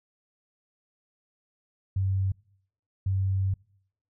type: tone pair in turn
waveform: sine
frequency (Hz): 96 / 96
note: G2 / G2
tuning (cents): -36 / -36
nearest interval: unison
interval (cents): 0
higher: neither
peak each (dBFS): -23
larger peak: neither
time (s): 1.96-2.32 / 3.06-3.54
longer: second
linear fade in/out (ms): 5
effects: noise-tail reverb RT60 0.7 s tail -26 dB re dry